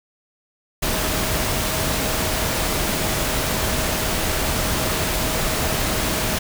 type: tone in noise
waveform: sine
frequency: 632 Hz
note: D#5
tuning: 27 cents sharp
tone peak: -32 dBFS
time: 0.82-6.39 s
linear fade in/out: 10 ms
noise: pink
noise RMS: -22 dBFS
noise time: 0.82-6.39 s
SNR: -13 dB
effects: none